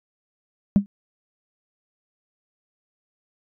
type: tone with exponential decay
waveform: sine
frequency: 200.7 Hz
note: G3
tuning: 41 cents sharp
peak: -6 dBFS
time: 0.76-0.86 s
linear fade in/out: 0 ms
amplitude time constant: 21 ms
effects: tanh soft clip ceiling -8 dBFS